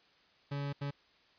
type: tone bursts at uneven times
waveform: 40% pulse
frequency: 141.8 Hz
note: C#3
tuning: 40 cents sharp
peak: -34 dBFS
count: 2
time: 0.51-0.73 / 0.81-0.91 s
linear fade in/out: 10 ms
effects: white hiss -66 dBFS RMS until 1.38 s + resampled to 11025 Hz